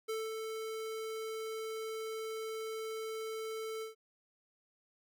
square tone with ADSR envelope, 441.7 Hz, A4, 7 cents sharp, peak -35 dBFS, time 0.08-3.95 s, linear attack 16 ms, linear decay 210 ms, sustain -4 dB, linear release 130 ms, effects none

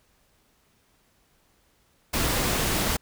pink noise, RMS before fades -25 dBFS, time 2.13-2.97 s, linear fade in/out 10 ms, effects pink hiss -65 dBFS RMS until 3.01 s

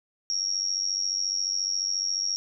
sine tone with amplitude modulation, 5588 Hz, F8, in tune, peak -21 dBFS, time 0.3-2.36 s, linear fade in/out 0 ms, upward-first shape sine, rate 94.3 Hz, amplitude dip 90%, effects none

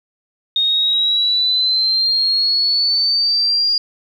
sine exponential sweep, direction up, 3702 to 4827 Hz, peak -13 dBFS, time 0.56-3.78 s, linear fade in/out 2 ms, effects 8-bit

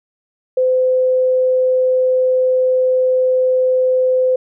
sine tone, 512 Hz, C5, 38 cents flat, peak -11 dBFS, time 0.57-4.36 s, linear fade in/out 5 ms, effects none

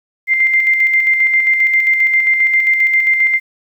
sine tone with tremolo, 2093 Hz, C7, in tune, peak -8 dBFS, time 0.27-3.4 s, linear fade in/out 50 ms, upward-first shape square, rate 7.5 Hz, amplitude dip 40%, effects 8-bit

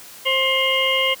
harmonic tone with a mistuned harmonic, 529 Hz, C5, 19 cents sharp, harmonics 1 / 2 / 4 / 5 / 6, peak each -23 / -26 / -21 / -21 / -25 dBFS, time 0.25-1.15 s, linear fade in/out 20 ms, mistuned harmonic 5, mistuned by +130 cents, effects white hiss -41 dBFS RMS until 1.2 s + high-pass 80 Hz 12 dB/octave

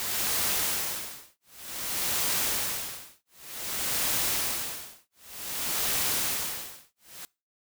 white noise with tremolo, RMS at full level -27 dBFS, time 0-7.25 s, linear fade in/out 0 ms, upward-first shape sine, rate 0.54 Hz, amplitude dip 100%, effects noise-tail reverb RT60 0.3 s tail -24 dB re dry

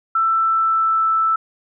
sine tone with pitch glide, 1331 to 1320.3 Hz, E6 to E6, +16 to +2 cents, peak -14 dBFS, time 0.15-1.36 s, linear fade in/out 5 ms, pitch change -14 cents, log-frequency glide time 0.32-1.08 s, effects none

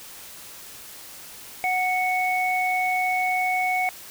sine tone pair together, 738.1 / 2217 Hz, F#5 / C#7, -4 / 0 cents, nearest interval octave + perfect fifth, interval 1904 cents, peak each -23 / -24 dBFS, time 1.64-3.89 s, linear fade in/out 0 ms, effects white hiss -42 dBFS RMS until 4.1 s

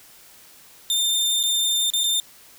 sawtooth tone with dropouts, 3606 Hz, A7, 42 cents sharp, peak -16 dBFS, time 0.9-2.2 s, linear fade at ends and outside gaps 1 ms, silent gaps 1.43-1.436 / 1.902-1.936 / 2.036-2.04 s, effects white hiss -49 dBFS RMS until 2.58 s

